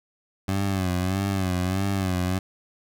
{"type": "tone with vibrato", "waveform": "20% pulse", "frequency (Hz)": 94.3, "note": "F#2", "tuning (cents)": 33, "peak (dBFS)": -18, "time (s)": [0.48, 2.39], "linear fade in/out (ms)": 5, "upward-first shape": "sine", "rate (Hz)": 1.6, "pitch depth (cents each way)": 84, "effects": []}